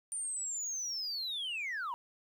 sine linear sweep, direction down, 9160 to 918 Hz, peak -33 dBFS, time 0.12-1.94 s, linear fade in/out 0 ms, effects tanh soft clip ceiling -33 dBFS + 11-bit

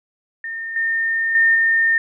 sine tone with level steps, 1819 Hz, A#6, 43 cents flat, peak -25 / -17 / -11 / -13 dBFS, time 0.44-1.98 s, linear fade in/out 2 ms, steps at 0.76 / 1.35 / 1.55 s, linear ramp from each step 2 ms, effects none

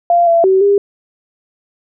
sine tone with pitch steps, 692 / 674 / 380.6 / 402.4 Hz, F5 / E5 / F#4 / G4, -16 / +38 / +49 / +45 cents, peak -7 dBFS, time 0.1-0.78 s, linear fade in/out 2 ms, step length 170 ms, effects none

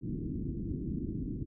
white low-pass noise, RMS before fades -36 dBFS, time 0.01-1.46 s, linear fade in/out 50 ms, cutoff 330 Hz, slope 48 dB/octave, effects none

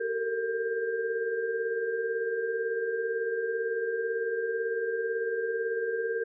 sine tone cluster, 384.8 / 441.1 / 459.1 / 1592 Hz, G4 / A4 / A#4 / G6, -32 / +4 / -26 / +26 cents, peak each -37 / -38 / -29 / -36 dBFS, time 0-6.24 s, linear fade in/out 10 ms, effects none

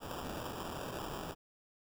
blue noise with sample-and-hold, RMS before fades -42 dBFS, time 0-1.35 s, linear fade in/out 50 ms, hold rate 2100 Hz, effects none

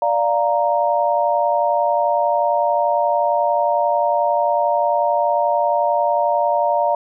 sine chord, Bb major, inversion first, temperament equal, 587.3 / 698.5 / 932.3 Hz, D5 / F5 / Bb5, 0 / 0 / 0 cents, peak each -19 dBFS, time 0.02-6.95 s, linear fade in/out 2 ms, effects none

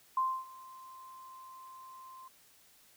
sine tone with ADSR envelope, 1044 Hz, C6, 4 cents flat, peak -26 dBFS, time 0.17-2.28 s, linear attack 4 ms, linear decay 270 ms, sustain -22 dB, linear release 4 ms, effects white hiss -63 dBFS RMS until 2.96 s

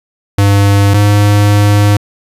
square tone pair in turn, 100.3 / 102.88 Hz, G2 / G#2, +40 / -16 cents, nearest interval unison, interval 44 cents, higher second, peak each -6 dBFS, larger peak neither, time 0.38-0.94 / 0.94-1.97 s, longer second, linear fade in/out 5 ms, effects resampled to 32000 Hz

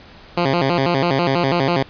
10% pulse tone with vibrato, 153.3 Hz, D#3, 25 cents flat, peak -7 dBFS, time 0.37-1.83 s, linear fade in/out 5 ms, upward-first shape square, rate 6.1 Hz, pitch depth 220 cents each way, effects pink hiss -43 dBFS RMS until 1.89 s + resampled to 11025 Hz

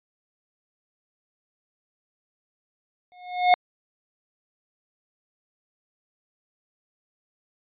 square tone with exponential growth, 722 Hz, F#5, 43 cents flat, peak -12 dBFS, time 3.12-3.54 s, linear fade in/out 0 ms, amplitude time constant 90 ms, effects resampled to 8000 Hz

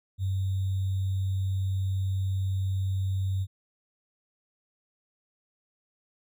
sine tone with sample-and-hold, 95.6 Hz, G2, 43 cents flat, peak -25 dBFS, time 0.18-3.47 s, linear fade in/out 50 ms, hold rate 3675 Hz, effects none

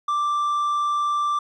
triangle tone, 1176 Hz, D6, 2 cents sharp, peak -18 dBFS, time 0.08-1.39 s, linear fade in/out 5 ms, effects resampled to 22050 Hz

